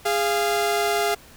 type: tone pair together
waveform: sawtooth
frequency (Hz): 411.5 / 692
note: G#4 / F5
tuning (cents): -16 / -16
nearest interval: major sixth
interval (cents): 900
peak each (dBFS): -19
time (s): 0.05-1.15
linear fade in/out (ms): 10
effects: pink hiss -48 dBFS RMS until 1.36 s